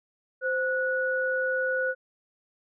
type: tone pair together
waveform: sine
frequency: 519 / 1468 Hz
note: C5 / F#6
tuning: -14 / -14 cents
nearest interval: octave + tritone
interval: 1800 cents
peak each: -27 dBFS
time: 0.41-1.95 s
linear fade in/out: 50 ms
effects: none